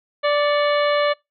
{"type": "harmonic tone with a mistuned harmonic", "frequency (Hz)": 585, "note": "D5", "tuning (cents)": -7, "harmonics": [1, 2, 3, 4, 5, 6, 7], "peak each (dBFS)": [-17, -23, -27, -29, -31, -33, -34], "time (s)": [0.23, 1.14], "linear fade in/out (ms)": 20, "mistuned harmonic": 4, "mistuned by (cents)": -75, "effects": ["noise-tail reverb RT60 0.2 s tail -25 dB re dry"]}